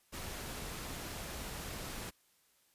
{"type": "noise", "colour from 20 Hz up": "pink", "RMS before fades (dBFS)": -43, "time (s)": [0.12, 2.11], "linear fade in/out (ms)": 20, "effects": ["white hiss -71 dBFS RMS until 2.74 s", "resampled to 32000 Hz"]}